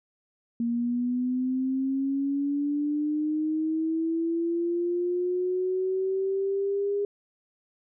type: linear sweep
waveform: sine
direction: up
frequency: 233.1 to 407.2 Hz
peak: -24 dBFS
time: 0.6-7.05 s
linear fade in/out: 2 ms
effects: none